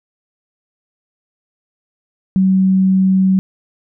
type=tone; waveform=sine; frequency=189.4 Hz; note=F#3; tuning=41 cents sharp; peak=-9 dBFS; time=2.36-3.39 s; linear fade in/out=0 ms; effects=none